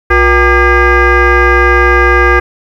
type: tone with frequency modulation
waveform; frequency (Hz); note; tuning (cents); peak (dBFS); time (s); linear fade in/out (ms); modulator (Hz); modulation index
sine; 779; G5; -11; -3; 0.1-2.4; 10; 420; 2.8
effects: tanh soft clip ceiling 0 dBFS + 7-bit